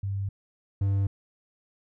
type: tone pair in turn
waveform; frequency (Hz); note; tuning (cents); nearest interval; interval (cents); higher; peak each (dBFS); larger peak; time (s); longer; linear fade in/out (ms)
sine / triangle; 98.6 / 98.6; G2 / G2; +11 / +11; unison; 0; neither; -27 / -20; second; 0.03-0.29 / 0.81-1.07; neither; 5
effects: none